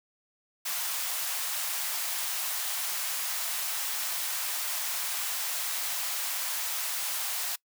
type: high-pass noise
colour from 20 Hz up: white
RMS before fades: -32 dBFS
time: 0.65-7.56 s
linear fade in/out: 10 ms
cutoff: 670 Hz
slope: 24 dB/octave
effects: noise-tail reverb RT60 0.1 s tail -23 dB re dry